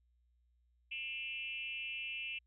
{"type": "tone with frequency modulation", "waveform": "sine", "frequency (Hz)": 2663, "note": "E7", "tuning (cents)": 17, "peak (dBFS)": -39, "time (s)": [0.91, 2.39], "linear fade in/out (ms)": 10, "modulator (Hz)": 268, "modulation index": 0.95, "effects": ["added 60 Hz sine -70 dBFS peak until 2.46 s"]}